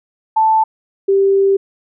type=tone pair in turn; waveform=sine; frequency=880 / 392 Hz; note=A5 / G4; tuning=0 / 0 cents; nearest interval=octave + major second; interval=1400 cents; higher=first; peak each=-9 dBFS; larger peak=neither; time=0.36-0.64 / 1.08-1.57 s; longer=second; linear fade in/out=10 ms; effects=none